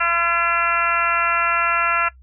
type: harmonic tone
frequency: 340.1 Hz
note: F4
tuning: 46 cents flat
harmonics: 2 / 3 / 4 / 5 / 6 / 7 / 8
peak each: -29 / -27 / -18 / -24 / -27 / -26 / -25 dBFS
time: 0-2.09 s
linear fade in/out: 10 ms
effects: noise-tail reverb RT60 0.1 s tail -18 dB re dry + added 64 Hz sine -44 dBFS peak until 2.22 s